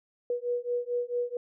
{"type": "beating tone pair", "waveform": "sine", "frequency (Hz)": [483.3, 487.8], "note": ["B4", "B4"], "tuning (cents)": [-38, -21], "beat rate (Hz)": 4.5, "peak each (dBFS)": -31, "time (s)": [0.3, 1.37], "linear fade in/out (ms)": 2, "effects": []}